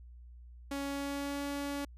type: tone with pitch glide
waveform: sawtooth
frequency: 279.1 to 283.5 Hz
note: C#4 to C#4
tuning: +12 to +39 cents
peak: -31 dBFS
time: 0.71-1.85 s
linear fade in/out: 5 ms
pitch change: +27 cents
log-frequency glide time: 0.81-1.44 s
effects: added 60 Hz sine -49 dBFS peak until 1.97 s + resampled to 32000 Hz